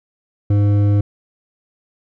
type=tone with hard clipping; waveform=sine; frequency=102.2 Hz; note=G#2; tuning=27 cents flat; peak=-13 dBFS; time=0.5-1.01 s; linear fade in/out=5 ms; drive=9 dB; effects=none